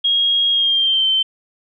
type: tone with pitch glide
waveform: sine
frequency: 3274 to 3097 Hz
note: G#7 to G7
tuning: -25 to -22 cents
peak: -13 dBFS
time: 0.04-1.23 s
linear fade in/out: 10 ms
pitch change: -97 cents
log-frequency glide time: 0.51-1.08 s
effects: none